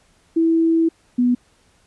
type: tone pair in turn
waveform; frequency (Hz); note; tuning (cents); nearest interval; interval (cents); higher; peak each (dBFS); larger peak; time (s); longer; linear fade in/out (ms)
sine; 328 / 245.7; E4 / B3; -9 / -9; perfect fourth; 500; first; -13; neither; 0.36-0.89 / 1.18-1.35; first; 10
effects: pink hiss -58 dBFS RMS until 1.86 s + resampled to 24000 Hz